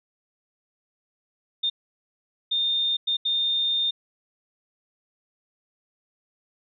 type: tone bursts at uneven times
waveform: sine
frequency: 3634 Hz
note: A#7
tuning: 45 cents flat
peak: -21 dBFS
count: 4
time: 1.63-1.7 / 2.51-2.97 / 3.07-3.17 / 3.25-3.91 s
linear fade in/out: 10 ms
effects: none